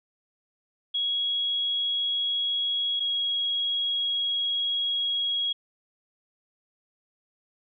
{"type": "tone pair in turn", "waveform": "sine", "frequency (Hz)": [3322, 3307], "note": ["G#7", "G#7"], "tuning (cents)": [0, -8], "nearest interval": "unison", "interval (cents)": 8, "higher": "first", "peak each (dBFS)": -24, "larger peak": "neither", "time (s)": [[0.94, 3], [3, 5.53]], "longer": "second", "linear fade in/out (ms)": 10, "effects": []}